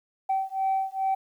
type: beating tone pair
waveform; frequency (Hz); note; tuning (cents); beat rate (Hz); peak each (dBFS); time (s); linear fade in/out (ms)
sine; 769 / 771.4; G5 / G5; -33 / -28; 2.4; -26; 0.29-1.15; 10
effects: tanh soft clip ceiling -19 dBFS + 10-bit